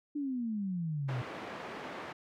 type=exponential sweep; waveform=sine; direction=down; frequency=299.7 to 120 Hz; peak=-32 dBFS; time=0.15-1.22 s; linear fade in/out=10 ms
type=band-pass noise; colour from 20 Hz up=pink; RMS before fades=-43 dBFS; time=1.08-2.13 s; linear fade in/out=10 ms; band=260 to 2100 Hz; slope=12 dB/octave
effects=none